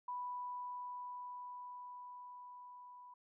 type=tone with level ramp; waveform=sine; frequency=987.8 Hz; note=B5; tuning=in tune; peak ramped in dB=-39 to -53 dBFS; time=0.08-3.14 s; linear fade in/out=5 ms; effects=none